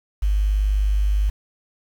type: tone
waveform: sine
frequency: 50.6 Hz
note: G#1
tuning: 44 cents flat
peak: -16 dBFS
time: 0.22-1.3 s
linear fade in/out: 10 ms
effects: 7-bit